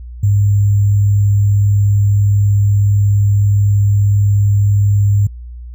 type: tone with sample-and-hold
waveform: sine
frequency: 101.6 Hz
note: G#2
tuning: 38 cents flat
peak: -8 dBFS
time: 0.23-5.27 s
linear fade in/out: 5 ms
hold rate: 7350 Hz
effects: added 60 Hz sine -27 dBFS peak until 5.74 s